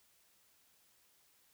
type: silence
effects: white hiss -70 dBFS RMS until 1.53 s